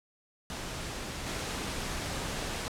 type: noise with level steps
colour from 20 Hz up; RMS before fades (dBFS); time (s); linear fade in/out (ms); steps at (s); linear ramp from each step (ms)
pink; -38 / -35; 0.5-2.68; 0; 1.26; 5
effects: low-pass 9000 Hz 12 dB/octave